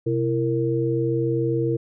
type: tone cluster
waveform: sine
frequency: 128.4 / 333.9 / 461.2 Hz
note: C3 / E4 / A#4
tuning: -32 / +22 / -19 cents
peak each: -24 dBFS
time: 0.06-1.77 s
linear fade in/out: 10 ms
effects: none